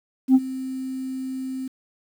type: tone with ADSR envelope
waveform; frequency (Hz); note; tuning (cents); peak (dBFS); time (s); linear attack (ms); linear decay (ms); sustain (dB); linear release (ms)
sine; 261.6; C4; 0; -7; 0.28-1.68; 67; 43; -20; 7
effects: tanh soft clip ceiling -9 dBFS + 8-bit